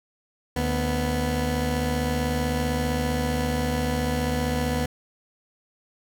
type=tone pair together; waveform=20% pulse; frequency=75.51 / 246.9 Hz; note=D2 / B3; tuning=+49 / 0 cents; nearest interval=octave + major sixth; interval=2051 cents; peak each=-21 dBFS; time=0.56-4.86 s; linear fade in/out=5 ms; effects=none